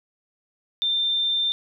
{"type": "tone", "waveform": "sine", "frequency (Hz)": 3585, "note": "A7", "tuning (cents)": 32, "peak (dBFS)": -20, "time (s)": [0.82, 1.52], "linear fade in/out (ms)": 0, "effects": []}